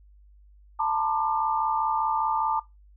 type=tone cluster; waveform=sine; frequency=885 / 950 / 1025 / 1196 Hz; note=A5 / A#5 / C6 / D6; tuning=+10 / +33 / -36 / +31 cents; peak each=-25 / -32 / -34 / -28 dBFS; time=0.79-2.6 s; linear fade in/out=10 ms; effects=noise-tail reverb RT60 0.2 s tail -19 dB re dry + added 50 Hz sine -51 dBFS peak until 2.96 s